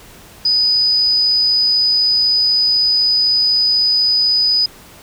sine tone, 4978 Hz, D#8, in tune, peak -11 dBFS, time 0.45-4.66 s, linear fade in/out 5 ms, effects pink hiss -41 dBFS RMS until 5.02 s

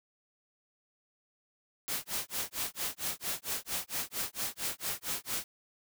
white noise with tremolo, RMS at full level -33 dBFS, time 1.88-5.44 s, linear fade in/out 0 ms, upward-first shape sine, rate 4.4 Hz, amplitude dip 100%, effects none

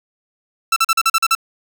sawtooth tone bursts, 1333 Hz, E6, 19 cents sharp, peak -8 dBFS, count 8, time 0.72-1.351 s, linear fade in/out 5 ms, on 43 ms, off 41 ms, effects none

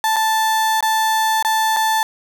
35% pulse tone with dropouts, 880 Hz, A5, in tune, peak -13 dBFS, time 0.04-2.03 s, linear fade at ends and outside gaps 1 ms, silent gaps 0.161-0.165 / 0.807-0.826 / 1.426-1.448 / 1.764-1.768 s, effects none

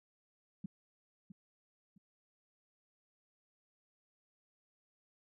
sine tone with echo, 189.9 Hz, F#3, 45 cents sharp, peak -37 dBFS, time 0.64-0.66 s, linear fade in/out 5 ms, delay 660 ms, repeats 2, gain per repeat -11 dB, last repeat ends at 1.98 s, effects none

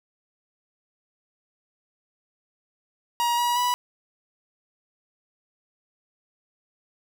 45% pulse tone with pitch steps, 951 / 963 / 982 Hz, A#5 / B5 / B5, +34 / -44 / -10 cents, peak -21 dBFS, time 3.2-3.74 s, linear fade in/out 0 ms, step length 180 ms, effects none

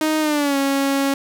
sawtooth tone with pitch glide, 311.1 to 275.6 Hz, D#4 to C#4, 0 to -10 cents, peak -13 dBFS, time 0.01-1.14 s, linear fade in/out 2 ms, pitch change -210 cents, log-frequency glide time 0.2-0.57 s, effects none

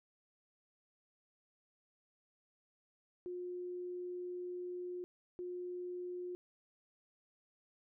sine tone bursts at uneven times, 357.9 Hz, F4, 42 cents sharp, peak -40 dBFS, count 2, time 3.26-5.04 / 5.39-6.35 s, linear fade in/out 0 ms, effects none

